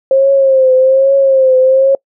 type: tone with vibrato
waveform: sine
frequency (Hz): 532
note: C5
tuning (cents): +29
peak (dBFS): -5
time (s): 0.11-1.95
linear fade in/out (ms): 2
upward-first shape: triangle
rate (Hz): 1.2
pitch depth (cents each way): 63
effects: noise-tail reverb RT60 0.1 s tail -26 dB re dry